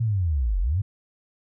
sine linear two-way sweep, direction down then up, 119.5 to 40.62 to 107.1 Hz, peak -20 dBFS, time 0-0.82 s, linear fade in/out 10 ms, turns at 0.6 s, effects none

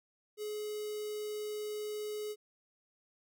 square tone with notch filter, 422.4 Hz, G#4, 29 cents sharp, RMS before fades -39 dBFS, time 0.37-2.36 s, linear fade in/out 50 ms, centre 1500 Hz, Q 0.58, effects none

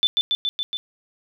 sine tone with echo, 3520 Hz, A7, in tune, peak -14 dBFS, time 0.03-0.07 s, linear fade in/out 0 ms, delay 140 ms, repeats 5, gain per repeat -2 dB, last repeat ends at 0.77 s, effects none

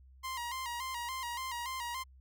sawtooth tone with vibrato, 998 Hz, B5, 18 cents sharp, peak -33 dBFS, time 0.23-2.04 s, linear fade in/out 20 ms, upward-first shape square, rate 3.5 Hz, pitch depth 82 cents each way, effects added 65 Hz sine -55 dBFS peak until 2.2 s

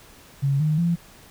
sine tone with pitch steps, 138.59 / 153.78 / 170.62 Hz, C#3 / D#3 / F3, 0 / -20 / -40 cents, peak -18 dBFS, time 0.42-0.96 s, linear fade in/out 20 ms, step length 180 ms, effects pink hiss -49 dBFS RMS until 1.3 s

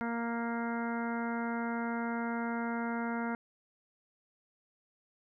harmonic tone with a mistuned harmonic, 233.1 Hz, A#3, in tune, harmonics 1 / 2 / 3 / 4 / 5 / 6 / 7 / 8 / 9, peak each -34 / -42 / -42 / -41 / -50 / -41 / -48 / -51 / -49 dBFS, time 0.01-3.35 s, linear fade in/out 0 ms, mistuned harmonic 8, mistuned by +17 cents, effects none

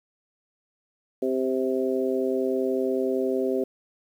harmonic tone with a mistuned harmonic, 130.81 Hz, C3, in tune, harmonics 2 / 3 / 4 / 5, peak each -28 / -25 / -29 / -34 dBFS, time 1.22-3.64 s, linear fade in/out 5 ms, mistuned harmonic 5, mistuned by -15 cents, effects 9-bit

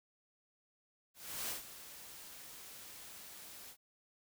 white noise with ADSR envelope, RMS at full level -39 dBFS, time 1.14-3.77 s, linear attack 350 ms, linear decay 130 ms, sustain -13 dB, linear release 70 ms, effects none

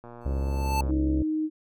click train, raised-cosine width 1 ms, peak -30 dBFS, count 104, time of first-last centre 0.04-0.906 s, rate 119 Hz
square tone with exponential growth, 880 Hz, A5, in tune, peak -24 dBFS, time 0.21-0.81 s, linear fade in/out 5 ms, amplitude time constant 130 ms
harmonic tone, 68.1 Hz, C#2, 30 cents flat, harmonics 1 / 2 / 3 / 4 / 5 / 6 / 7 / 8 / 9, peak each -25 / -36 / -41 / -40 / -42 / -45 / -47 / -43 / -47 dBFS, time 0.25-1.23 s, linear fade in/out 10 ms
sine tone, 311.1 Hz, D#4, in tune, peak -24 dBFS, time 0.87-1.5 s, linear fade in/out 50 ms
effects none

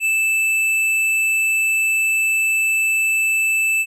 sine tone with tanh clipping, 2637 Hz, E7, in tune, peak -17 dBFS, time 0-3.86 s, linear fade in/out 50 ms, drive 13 dB, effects resampled to 32000 Hz

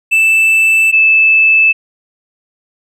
triangle / sine tone pair in turn, 2643 / 2625 Hz, E7 / E7, +4 / -8 cents, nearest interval unison, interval 12 cents, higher first, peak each -5 dBFS, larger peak neither, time 0.11-0.92 / 0.92-1.73 s, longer neither, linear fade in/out 20 ms, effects none

